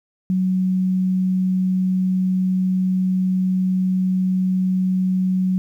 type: tone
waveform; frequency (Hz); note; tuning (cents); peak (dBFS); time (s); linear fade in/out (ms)
sine; 185.8; F#3; +7; -16; 0.3-5.58; 0
effects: 9-bit